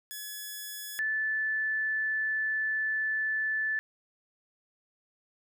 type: tone pair in turn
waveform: 5% pulse / sine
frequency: 1700 / 1747.8 Hz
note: G#6 / A6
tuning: +40 / -12 cents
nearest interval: unison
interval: 48 cents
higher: second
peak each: -27 dBFS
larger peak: neither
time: 0.11-0.99 / 0.99-3.79 s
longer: second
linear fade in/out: 0 ms
effects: none